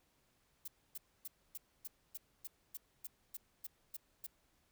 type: noise bursts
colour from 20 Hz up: violet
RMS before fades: -45 dBFS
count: 13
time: 0.65-4.267 s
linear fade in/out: 5 ms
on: 29 ms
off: 270 ms
effects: pink hiss -75 dBFS RMS until 4.71 s